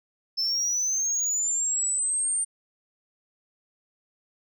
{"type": "linear sweep", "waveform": "sine", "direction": "up", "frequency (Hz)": [5250, 8870], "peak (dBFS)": -21, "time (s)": [0.37, 2.45], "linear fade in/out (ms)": 20, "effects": ["tanh soft clip ceiling -22 dBFS"]}